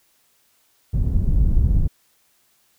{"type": "low-pass noise", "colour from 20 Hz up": "pink", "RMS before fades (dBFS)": -17, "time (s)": [0.93, 1.88], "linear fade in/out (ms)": 10, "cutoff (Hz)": 100, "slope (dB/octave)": 12, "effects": ["white hiss -62 dBFS RMS until 2.78 s"]}